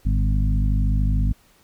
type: harmonic tone with a mistuned harmonic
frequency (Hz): 50.7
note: G#1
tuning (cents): -41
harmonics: 1 / 2 / 3 / 4 / 5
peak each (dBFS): -18 / -24 / -28 / -30 / -32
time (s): 0.05-1.33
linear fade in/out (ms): 10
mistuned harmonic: 2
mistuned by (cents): +52
effects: pink hiss -57 dBFS RMS until 1.63 s